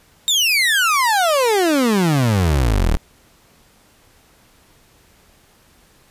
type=exponential sweep; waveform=30% pulse; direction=down; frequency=3742 to 34.65 Hz; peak=-11 dBFS; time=0.28-2.97 s; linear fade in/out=0 ms; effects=pink hiss -53 dBFS RMS until 6.1 s + resampled to 32000 Hz